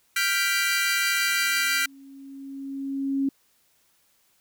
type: chord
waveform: sawtooth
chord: G dominant seventh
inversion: third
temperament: equal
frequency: 1396.9 / 1568 / 1975.5 / 2349 Hz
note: F6 / G6 / B6 / D7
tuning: 0 / 0 / 0 / 0 cents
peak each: -24 dBFS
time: 0.16-1.86 s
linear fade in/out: 5 ms
type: tone with exponential growth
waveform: sine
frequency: 273.5 Hz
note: C#4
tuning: 23 cents flat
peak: -20 dBFS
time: 1.17-3.29 s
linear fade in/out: 5 ms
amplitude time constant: 460 ms
effects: white hiss -65 dBFS RMS until 4.4 s